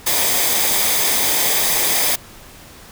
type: noise with comb filter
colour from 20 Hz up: white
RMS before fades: -17 dBFS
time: 0.06-2.16 s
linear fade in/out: 10 ms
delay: 0.71 ms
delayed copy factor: -0.5
effects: pink hiss -41 dBFS RMS until 2.91 s